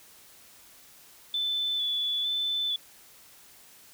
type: tone with vibrato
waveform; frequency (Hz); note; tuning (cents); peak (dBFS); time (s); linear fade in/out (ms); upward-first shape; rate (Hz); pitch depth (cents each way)
sine; 3482; A7; -19; -26; 1.34-2.76; 2; square; 1.1; 18
effects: white hiss -54 dBFS RMS until 3.93 s